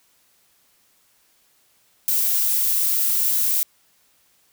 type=noise; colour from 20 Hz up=violet; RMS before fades=-20 dBFS; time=2.08-3.63 s; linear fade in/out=0 ms; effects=white hiss -61 dBFS RMS until 4.52 s